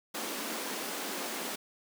pink high-pass noise, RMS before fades -37 dBFS, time 0.14-1.56 s, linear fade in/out 10 ms, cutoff 210 Hz, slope 48 dB/octave, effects none

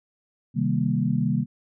sine chord, C minor seventh, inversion none, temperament equal, 130.81 / 155.56 / 196 / 233.1 Hz, C3 / Eb3 / G3 / Bb3, 0 / 0 / 0 / 0 cents, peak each -26 dBFS, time 0.54-1.46 s, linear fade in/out 50 ms, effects none

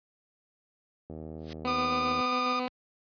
click train, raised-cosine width 2 ms, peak -28 dBFS, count 88, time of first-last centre 1.1-2.204 s, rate 78.8 Hz
blue noise with exponential growth, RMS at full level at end -31 dBFS, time 1.38-1.53 s, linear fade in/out 1 ms, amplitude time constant 31 ms
15% pulse tone with tremolo, 251.5 Hz, B3, 32 cents sharp, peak -23 dBFS, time 1.65-2.68 s, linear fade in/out 0 ms, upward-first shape square, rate 7.4 Hz, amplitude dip 25%
40% pulse tone with vibrato, 1219 Hz, D#6, 36 cents flat, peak -27 dBFS, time 1.67-2.6 s, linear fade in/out 10 ms, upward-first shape square, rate 17 Hz, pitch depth 11 cents each way
effects high-pass 60 Hz 12 dB/octave + resampled to 11025 Hz

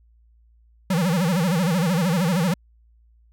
square tone with vibrato, 174.6 Hz, F3, in tune, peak -19 dBFS, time 0.9-2.54 s, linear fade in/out 5 ms, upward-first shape sine, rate 13 Hz, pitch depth 190 cents each way, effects added 57 Hz sine -53 dBFS peak until 3.32 s

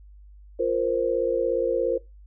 sine chord, F suspended fourth, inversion none, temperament equal, 349.2 / 466.2 / 523.3 Hz, F4 / Bb4 / C5, 0 / 0 / 0 cents, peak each -28 / -24 / -25 dBFS, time 0.59-1.98 s, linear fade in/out 10 ms, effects noise-tail reverb RT60 0.2 s tail -19 dB re dry + added 50 Hz sine -45 dBFS peak until 2.26 s

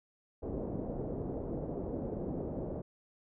white low-pass noise, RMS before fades -38 dBFS, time 0.42-2.82 s, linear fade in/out 10 ms, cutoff 510 Hz, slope 24 dB/octave, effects none

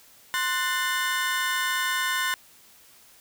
30% pulse chord, F# diminished, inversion second, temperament equal with one note detuned, 1046.5 / 1480 / 1789.7 Hz, C6 / F#6 / A6, 0 / 0 / +29 cents, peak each -26 dBFS, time 0.34-2.34 s, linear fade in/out 0 ms, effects white hiss -54 dBFS RMS until 3.2 s

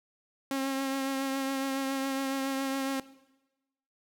sawtooth tone with vibrato, 270 Hz, C#4, 45 cents flat, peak -25 dBFS, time 0.51-3 s, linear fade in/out 2 ms, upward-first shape triangle, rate 7.2 Hz, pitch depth 24 cents each way, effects noise-tail reverb RT60 1.0 s tail -18 dB re dry

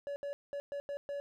triangle tone bursts at uneven times, 568 Hz, C#5, 42 cents sharp, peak -34 dBFS, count 6, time 0.07-0.16 / 0.23-0.33 / 0.53-0.6 / 0.72-0.8 / 0.89-0.97 / 1.09-1.2 s, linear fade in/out 0 ms, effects none

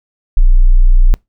sine tone, 30.03 Hz, B0, 48 cents flat, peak -3 dBFS, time 0.37-1.14 s, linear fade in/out 0 ms, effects noise-tail reverb RT60 0.2 s tail -26 dB re dry

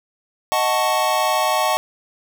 square chord, D# half-diminished seventh, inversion none, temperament equal, 622.3 / 740 / 880 / 1108.7 Hz, D#5 / F#5 / A5 / C#6, 0 / 0 / 0 / 0 cents, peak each -23 dBFS, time 0.52-1.77 s, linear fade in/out 0 ms, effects none

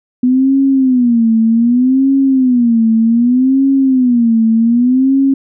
sine tone with vibrato, 246.9 Hz, B3, in tune, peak -7 dBFS, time 0.23-5.34 s, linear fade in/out 5 ms, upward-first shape sine, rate 0.65 Hz, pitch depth 170 cents each way, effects none

